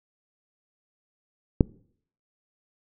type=click; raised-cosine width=3 ms; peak=-3 dBFS; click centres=1.608 s; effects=noise-tail reverb RT60 0.6 s tail -24 dB re dry